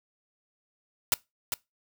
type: noise with echo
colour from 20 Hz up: white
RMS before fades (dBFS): -23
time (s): 1.12-1.14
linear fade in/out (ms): 0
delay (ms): 400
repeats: 1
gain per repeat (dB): -7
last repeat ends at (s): 1.54
effects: noise-tail reverb RT60 0.2 s tail -22 dB re dry